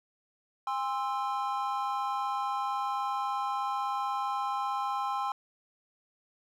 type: chord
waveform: triangle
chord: Ab augmented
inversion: none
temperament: equal with one note detuned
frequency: 810.2 / 1046.5 / 1318.5 Hz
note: Ab5 / C6 / E6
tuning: -43 / 0 / 0 cents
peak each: -31 / -31 / -35 dBFS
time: 0.67-5.32 s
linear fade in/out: 2 ms
effects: none